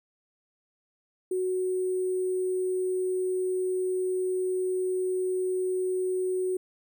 sine tone with sample-and-hold, 370 Hz, F#4, in tune, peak -25 dBFS, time 1.31-6.57 s, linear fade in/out 5 ms, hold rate 8820 Hz, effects none

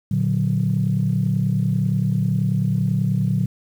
sine chord, Bb augmented, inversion none, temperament equal, 116.54 / 146.83 / 185 Hz, Bb2 / D3 / F#3, 0 / 0 / 0 cents, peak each -21 dBFS, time 0.11-3.46 s, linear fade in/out 5 ms, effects tanh soft clip ceiling -9 dBFS + 8-bit

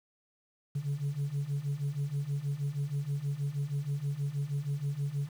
sine beating tone pair, 138.59 / 144.89 Hz, C#3 / D3, 0 / -23 cents, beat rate 6.3 Hz, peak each -33 / -31 dBFS, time 0.75-5.29 s, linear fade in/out 10 ms, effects tanh soft clip ceiling -27 dBFS + 9-bit

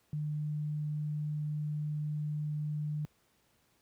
sine tone, 150.3 Hz, D3, 40 cents sharp, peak -32 dBFS, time 0.13-3.05 s, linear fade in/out 0 ms, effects pink hiss -71 dBFS RMS until 3.81 s + high-pass 60 Hz 12 dB/octave

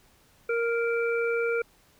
harmonic tone, 466.2 Hz, A#4, in tune, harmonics 1 / 3 / 5, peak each -25 / -31 / -34 dBFS, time 0.49-1.62 s, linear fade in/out 5 ms, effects pink hiss -61 dBFS RMS until 1.99 s

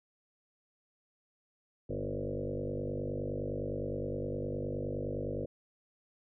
sine tone with frequency modulation, 303 Hz, D#4, 46 cents flat, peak -33 dBFS, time 1.89-5.46 s, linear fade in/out 10 ms, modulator 49.7 Hz, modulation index 5.1, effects none

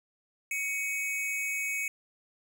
square tone pair together, 2233 / 2537 Hz, C#7 / D#7, +12 / +33 cents, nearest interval major second, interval 221 cents, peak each -32 / -36 dBFS, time 0.51-1.88 s, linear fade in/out 2 ms, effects none

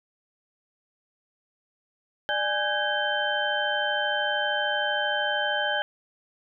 sine tone cluster, 595 / 830 / 1530 / 1643 / 3097 Hz, D5 / G#5 / G6 / G#6 / G7, +22 / -1 / -42 / -19 / -22 cents, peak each -30 dBFS, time 2.29-5.82 s, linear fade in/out 0 ms, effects none

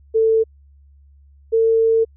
sine tone pair in turn, 445.5 / 450.7 Hz, A4 / A4, +22 / +42 cents, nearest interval unison, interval 20 cents, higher second, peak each -12 dBFS, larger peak neither, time 0.14-0.44 / 1.52-2.05 s, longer second, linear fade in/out 20 ms, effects added 70 Hz sine -46 dBFS peak until 2.16 s

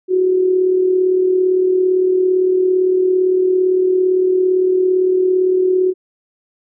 sine tone with amplitude modulation, 370 Hz, F#4, in tune, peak -9 dBFS, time 0.08-5.94 s, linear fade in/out 50 ms, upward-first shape sine, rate 37.7 Hz, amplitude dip 45%, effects none

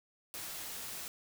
white noise, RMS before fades -43 dBFS, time 0.34-1.08 s, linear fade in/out 0 ms, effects none

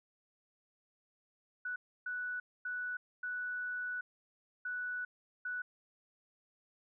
sine tone bursts at uneven times, 1480 Hz, F#6, in tune, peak -36 dBFS, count 6, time 1.65-1.76 / 2.06-2.4 / 2.65-2.97 / 3.23-4.01 / 4.65-5.05 / 5.45-5.62 s, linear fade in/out 5 ms, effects none

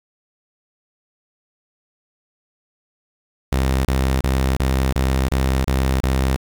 sawtooth tone bursts, 65.9 Hz, C2, 13 cents sharp, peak -12 dBFS, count 8, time 3.52-6.363 s, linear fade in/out 5 ms, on 330 ms, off 29 ms, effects 7-bit

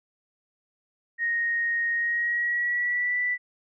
sine tone with pitch glide, 1866 to 1973.5 Hz, A#6 to B6, +1 to -2 cents, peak -23 dBFS, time 1.18-3.38 s, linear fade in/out 50 ms, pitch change +97 cents, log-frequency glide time 1.94-3.18 s, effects none

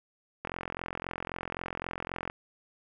click train, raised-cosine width 0.5 ms, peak -19 dBFS, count 82, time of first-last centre 0.45-2.299 s, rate 43.8 Hz, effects none

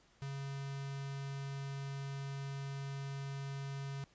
square tone with notch filter, 138.2 Hz, C#3, 5 cents flat, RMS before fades -42 dBFS, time 0.22-4.04 s, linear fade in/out 0 ms, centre 520 Hz, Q 1.3, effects pink hiss -68 dBFS RMS until 4.14 s + resampled to 16000 Hz

